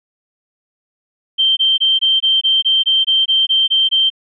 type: tone bursts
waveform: sine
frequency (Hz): 3136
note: G7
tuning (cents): 0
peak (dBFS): -10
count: 13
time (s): 1.38-4.102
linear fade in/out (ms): 20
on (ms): 190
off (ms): 21
effects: none